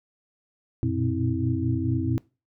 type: tone cluster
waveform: sine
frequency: 91.5 / 117.9 / 122.5 / 261.5 / 323.9 Hz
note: F#2 / A#2 / B2 / C4 / E4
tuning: -19 / +20 / -14 / -1 / -30 cents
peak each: -29 dBFS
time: 0.83-2.18 s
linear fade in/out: 0 ms
effects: noise-tail reverb RT60 0.3 s tail -22 dB re dry